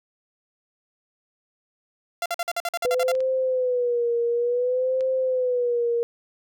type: tone bursts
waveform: sawtooth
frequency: 688 Hz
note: F5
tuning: 26 cents flat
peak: -20 dBFS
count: 11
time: 2.22-3.118 s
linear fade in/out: 2 ms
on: 38 ms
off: 48 ms
type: tone with vibrato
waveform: sine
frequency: 495.5 Hz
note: B4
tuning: 6 cents sharp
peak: -20 dBFS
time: 2.85-6.03 s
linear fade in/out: 0 ms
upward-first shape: sine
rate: 0.56 Hz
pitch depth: 90 cents each way
type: clicks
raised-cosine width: 0.2 ms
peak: -25 dBFS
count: 3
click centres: 3.152 / 3.205 / 5.008 s
effects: none